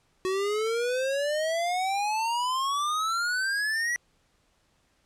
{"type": "exponential sweep", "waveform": "square", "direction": "up", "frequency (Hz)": [370, 1955], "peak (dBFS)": -26, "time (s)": [0.25, 3.96], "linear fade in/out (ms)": 0, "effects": ["pink hiss -68 dBFS RMS until 5.05 s", "low-pass 9000 Hz 12 dB/octave"]}